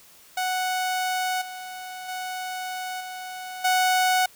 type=tone with level steps; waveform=sawtooth; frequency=740 Hz; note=F#5; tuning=in tune; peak=-20 / -31 / -26 / -30 / -15 dBFS; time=0.37-4.26 s; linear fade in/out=5 ms; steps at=1.41 / 2.08 / 3 / 3.64 s; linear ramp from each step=10 ms; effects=white hiss -52 dBFS RMS until 4.35 s